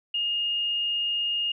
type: tone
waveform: sine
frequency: 2842 Hz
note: F7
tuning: 30 cents sharp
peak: -24 dBFS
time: 0.14-1.52 s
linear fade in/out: 5 ms
effects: none